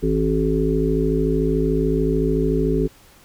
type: harmonic tone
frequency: 53.6 Hz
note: A1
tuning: 45 cents flat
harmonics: 1 / 3 / 5 / 7 / 8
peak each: -23 / -23 / -23 / -23 / -23 dBFS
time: 0.02-2.88 s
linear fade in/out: 20 ms
effects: pink hiss -50 dBFS RMS until 3.24 s